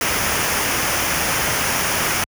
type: noise with comb filter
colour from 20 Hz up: pink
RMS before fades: -20 dBFS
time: 0.01-2.24 s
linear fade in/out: 2 ms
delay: 0.25 ms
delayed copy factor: -0.55
effects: high-pass 60 Hz 12 dB/octave